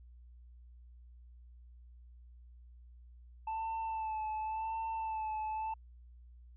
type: tone with vibrato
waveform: triangle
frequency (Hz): 880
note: A5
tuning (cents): 0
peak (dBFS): -33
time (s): 3.47-5.74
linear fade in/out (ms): 5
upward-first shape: sine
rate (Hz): 0.91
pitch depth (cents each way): 31
effects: added 60 Hz sine -53 dBFS peak until 6.56 s + resampled to 8000 Hz